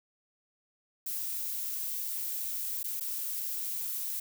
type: noise with dropouts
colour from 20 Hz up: violet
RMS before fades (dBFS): -35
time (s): 1.06-4.2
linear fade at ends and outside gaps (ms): 5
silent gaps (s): 2.831-2.841 / 2.999-3.007
effects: none